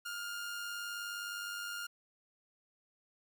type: tone with amplitude modulation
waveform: sawtooth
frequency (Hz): 1411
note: F6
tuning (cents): +17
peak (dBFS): -34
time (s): 0.05-1.87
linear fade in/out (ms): 10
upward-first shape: sine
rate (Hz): 99.4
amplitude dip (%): 35
effects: 11-bit